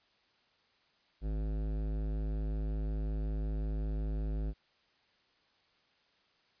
sine tone with hard clipping, 52.7 Hz, G#1, 26 cents sharp, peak -34 dBFS, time 1.21-4.54 s, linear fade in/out 50 ms, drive 16 dB, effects white hiss -70 dBFS RMS until 6.6 s + resampled to 11025 Hz

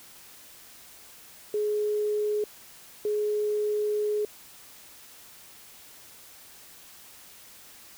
sine tone bursts at uneven times, 420.3 Hz, G#4, 21 cents sharp, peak -24 dBFS, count 2, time 1.54-2.44 / 3.05-4.25 s, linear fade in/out 2 ms, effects white hiss -50 dBFS RMS until 7.97 s

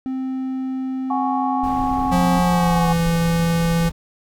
triangle tone, 261.6 Hz, C4, in tune, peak -20 dBFS, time 0.06-2.39 s, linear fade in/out 0 ms
sine chord, F# suspended second, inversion none, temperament equal, 740 / 830.6 / 1108.7 Hz, F#5 / G#5 / C#6, 0 / 0 / 0 cents, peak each -25 / -22 / -26 dBFS, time 1.1-2.93 s, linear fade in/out 5 ms
brown noise, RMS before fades -29 dBFS, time 1.63-3.92 s, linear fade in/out 10 ms
square tone with pitch glide, 177.6 to 167.63 Hz, F3 to E3, +29 to +29 cents, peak -17 dBFS, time 2.11-3.9 s, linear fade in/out 20 ms, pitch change -100 cents, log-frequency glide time 2.43-2.91 s
effects none

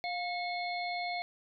harmonic tone with a mistuned harmonic, 705 Hz, F5, 16 cents sharp, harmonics 1 / 3 / 5 / 6, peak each -35 / -38 / -48 / -43 dBFS, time 0.04-1.22 s, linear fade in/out 0 ms, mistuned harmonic 3, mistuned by +59 cents, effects none

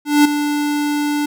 square tone with ADSR envelope, 293.7 Hz, D4, in tune, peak -7 dBFS, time 0.05-1.26 s, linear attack 200 ms, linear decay 7 ms, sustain -10 dB, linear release 7 ms, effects none

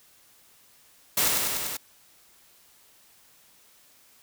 white noise with echo, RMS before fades -23 dBFS, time 1.17-1.28 s, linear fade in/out 5 ms, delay 98 ms, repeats 5, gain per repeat -2 dB, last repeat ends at 1.77 s, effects white hiss -58 dBFS RMS until 4.22 s

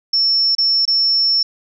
sine tone with dropouts, 5400 Hz, E8, 41 cents sharp, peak -12 dBFS, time 0.13-1.43 s, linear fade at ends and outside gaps 5 ms, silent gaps 0.551-0.582 / 0.854-0.877 s, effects none

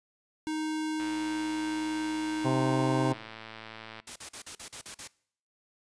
square tone, 311.4 Hz, D#4, 2 cents sharp, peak -31 dBFS, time 0.47-3.12 s, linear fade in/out 0 ms
click train, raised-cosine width 0.3 ms, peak -27 dBFS, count 334, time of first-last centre 1-4 s, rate 111 Hz
harmonic tone, 130.8 Hz, C3, in tune, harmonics 1 / 2 / 3 / 4 / 5 / 6 / 7 / 8, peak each -29 / -32 / -34 / -35 / -36 / -37 / -37 / -38 dBFS, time 2.44-3.14 s, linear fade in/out 20 ms
white noise bursts, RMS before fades -41 dBFS, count 8, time 4.07-5.076 s, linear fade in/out 5 ms, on 89 ms, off 42 ms
effects noise-tail reverb RT60 0.6 s tail -22 dB re dry + resampled to 22050 Hz

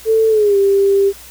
sine tone with pitch glide, 443.9 to 395.5 Hz, A4 to G4, +15 to +15 cents, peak -9 dBFS, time 0.05-1.13 s, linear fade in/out 50 ms, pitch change -200 cents, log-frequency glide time 0.29-0.57 s, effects added 60 Hz sine -44 dBFS peak until 1.3 s + white hiss -38 dBFS RMS until 1.3 s

